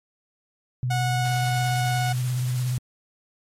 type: tone with vibrato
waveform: sine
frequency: 125.6 Hz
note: B2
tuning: 30 cents sharp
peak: -22 dBFS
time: 0.83-2.78 s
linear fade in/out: 0 ms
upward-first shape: sine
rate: 17 Hz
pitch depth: 39 cents each way
type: tone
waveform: sawtooth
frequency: 732 Hz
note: F#5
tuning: 19 cents flat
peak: -21 dBFS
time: 0.9-2.13 s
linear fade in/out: 10 ms
type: noise with tremolo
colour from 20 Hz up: white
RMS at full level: -37 dBFS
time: 1.24-2.78 s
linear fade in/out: 10 ms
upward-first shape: triangle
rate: 9.8 Hz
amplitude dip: 30%
effects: low-pass 12000 Hz 12 dB/octave + MP3 64 kbps